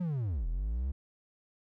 triangle linear two-way sweep, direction down then up, 185 to 38.88 to 70.3 Hz, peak -28 dBFS, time 0-0.92 s, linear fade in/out 10 ms, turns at 0.47 s, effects none

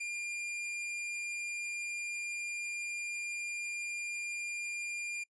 45% pulse tone, 2402 Hz, D7, 38 cents sharp, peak -36 dBFS, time 0-5.24 s, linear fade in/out 10 ms, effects noise-tail reverb RT60 0.1 s tail -25 dB re dry + resampled to 22050 Hz

